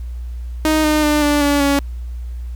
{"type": "tone with pitch steps", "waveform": "sawtooth", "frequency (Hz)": [311.1, 304.9, 298.8, 292.8, 286.9, 281.2], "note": ["D#4", "D#4", "D4", "D4", "D4", "C#4"], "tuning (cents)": [0, -35, 30, -5, -40, 25], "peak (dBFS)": -9, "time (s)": [0.65, 1.79], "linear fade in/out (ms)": 0, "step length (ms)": 190, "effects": ["added 60 Hz sine -24 dBFS peak until 2.55 s", "pink hiss -53 dBFS RMS until 2.55 s"]}